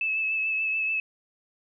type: tone with vibrato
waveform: sine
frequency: 2608 Hz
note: E7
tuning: 19 cents flat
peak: -24 dBFS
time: 0.01-1 s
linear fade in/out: 2 ms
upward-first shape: sine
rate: 6.9 Hz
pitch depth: 22 cents each way
effects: none